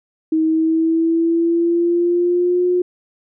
sine tone with pitch glide, 317.7 to 358.7 Hz, D#4 to F4, +36 to +46 cents, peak -13 dBFS, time 0.32-2.82 s, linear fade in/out 5 ms, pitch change +210 cents, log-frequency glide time 0.43-2.65 s, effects none

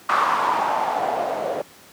blue noise with low-pass filter sweep, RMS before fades -22 dBFS, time 0.09-1.62 s, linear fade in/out 5 ms, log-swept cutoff 1200 to 560 Hz, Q 4.6, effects pink hiss -47 dBFS RMS until 1.92 s + high-pass 150 Hz 12 dB/octave

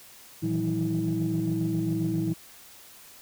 sine tone cluster, 115.2 / 158.9 / 166.3 / 188.9 / 323.1 Hz, A#2 / D#3 / E3 / F#3 / E4, -20 / +37 / +16 / +36 / -35 cents, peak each -31 / -34 / -29 / -33 / -27 dBFS, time 0.42-2.34 s, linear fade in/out 20 ms, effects tanh soft clip ceiling -18 dBFS + white hiss -50 dBFS RMS until 3.21 s

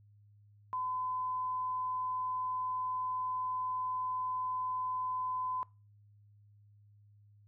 sine tone, 1015 Hz, B5, 47 cents sharp, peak -33 dBFS, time 0.73-5.63 s, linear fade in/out 0 ms, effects noise-tail reverb RT60 0.3 s tail -22 dB re dry + added 103 Hz sine -59 dBFS peak until 7.47 s

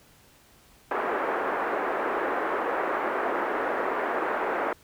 pink band-pass noise, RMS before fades -28 dBFS, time 0.91-4.73 s, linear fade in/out 2 ms, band 350 to 1700 Hz, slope 24 dB/octave, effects pink hiss -57 dBFS RMS until 4.83 s

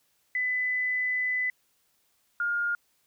sine tone pair in turn, 2003 / 1416.3 Hz, B6 / F6, +24 / +24 cents, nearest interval tritone, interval 600 cents, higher first, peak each -25 / -25 dBFS, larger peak neither, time 0.35-1.5 / 2.4-2.75 s, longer first, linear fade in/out 2 ms, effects white hiss -70 dBFS RMS until 3.06 s

